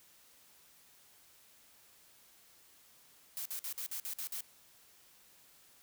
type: noise bursts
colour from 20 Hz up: blue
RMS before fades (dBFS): -40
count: 8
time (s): 3.37-4.407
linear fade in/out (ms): 0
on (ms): 85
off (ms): 51
effects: white hiss -63 dBFS RMS until 5.82 s